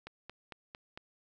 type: click train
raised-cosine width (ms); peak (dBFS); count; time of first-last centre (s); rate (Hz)
0.3; -28; 5; 0.07-0.975; 4.42
effects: none